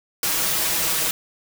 white noise with comb filter, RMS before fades -22 dBFS, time 0.23-1.11 s, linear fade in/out 2 ms, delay 6.2 ms, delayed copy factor +0.8, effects none

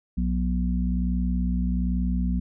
harmonic tone, 61.2 Hz, B1, 15 cents flat, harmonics 1 / 3 / 4, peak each -24 / -26 / -31 dBFS, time 0.17-2.4 s, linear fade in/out 10 ms, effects none

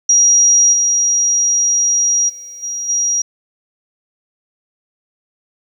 sine tone with level steps, 5730 Hz, F8, 44 cents sharp, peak -7 / -11 / -30 / -20 / -13 dBFS, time 0.09-3.22 s, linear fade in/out 5 ms, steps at 0.72 / 2.28 / 2.62 / 2.88 s, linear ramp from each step 20 ms, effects 8-bit

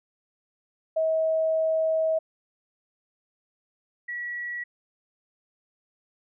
sine tone pair in turn, 640 / 1931.2 Hz, D#5 / B6, +49 / -39 cents, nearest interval octave + perfect fifth, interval 1912 cents, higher second, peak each -21 / -30 dBFS, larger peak first, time 0.96-2.19 / 4.08-4.64 s, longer first, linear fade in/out 10 ms, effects none

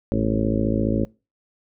harmonic tone with a mistuned harmonic, 54.7 Hz, A1, 9 cents flat, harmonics 1 / 2 / 3 / 4 / 5 / 6 / 7 / 8 / 9 / 10, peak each -28 / -26 / -34 / -24 / -26 / -28 / -32 / -31 / -35 / -29 dBFS, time 0.12-1.05 s, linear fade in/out 0 ms, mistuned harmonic 3, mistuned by -70 cents, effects noise-tail reverb RT60 0.3 s tail -25 dB re dry

